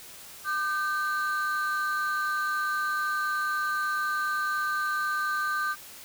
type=ring-modulated tone; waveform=triangle; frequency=1375 Hz; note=F6; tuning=27 cents flat; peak=-21 dBFS; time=0.44-5.76 s; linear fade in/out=50 ms; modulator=172 Hz; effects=white hiss -46 dBFS RMS until 6.04 s